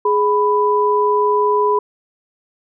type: tone pair together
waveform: sine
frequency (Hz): 417.1 / 992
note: G#4 / B5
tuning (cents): +7 / +7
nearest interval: octave + minor third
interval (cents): 1500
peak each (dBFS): -15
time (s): 0.05-1.79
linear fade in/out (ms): 5
effects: none